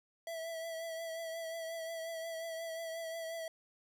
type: tone with vibrato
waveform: square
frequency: 657 Hz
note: E5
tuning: 6 cents flat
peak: -40 dBFS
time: 0.27-3.48 s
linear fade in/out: 2 ms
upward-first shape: triangle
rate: 5.6 Hz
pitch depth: 34 cents each way
effects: none